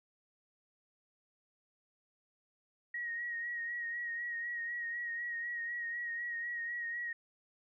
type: tone with vibrato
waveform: sine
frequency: 1889 Hz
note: A#6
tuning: 22 cents sharp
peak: -36 dBFS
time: 2.94-7.13 s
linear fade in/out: 5 ms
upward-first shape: sine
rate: 4 Hz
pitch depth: 33 cents each way
effects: none